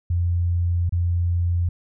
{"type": "tone with dropouts", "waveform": "sine", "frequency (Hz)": 86.9, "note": "F2", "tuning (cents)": -8, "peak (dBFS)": -18, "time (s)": [0.1, 1.69], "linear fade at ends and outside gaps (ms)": 5, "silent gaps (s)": [0.894, 0.923], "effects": []}